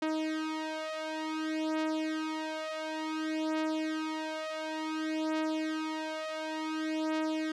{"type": "beating tone pair", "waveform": "sawtooth", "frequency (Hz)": [313.6, 314.16], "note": ["D#4", "D#4"], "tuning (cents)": [14, 17], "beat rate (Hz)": 0.56, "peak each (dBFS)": -31, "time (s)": [0.02, 7.52], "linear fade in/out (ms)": 5, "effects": ["low-pass 5000 Hz 12 dB/octave"]}